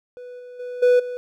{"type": "tone with level steps", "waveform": "triangle", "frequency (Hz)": 493.9, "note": "B4", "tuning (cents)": 0, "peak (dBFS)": [-33, -35, -27, -10, -25], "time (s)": [0.17, 1.17], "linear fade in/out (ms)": 0, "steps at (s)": [0.39, 0.59, 0.82, 0.99], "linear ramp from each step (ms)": 10, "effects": []}